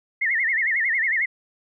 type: tone with vibrato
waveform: sine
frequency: 1962 Hz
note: B6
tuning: 12 cents flat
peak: -19 dBFS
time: 0.21-1.26 s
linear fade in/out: 10 ms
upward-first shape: sine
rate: 11 Hz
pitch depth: 180 cents each way
effects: none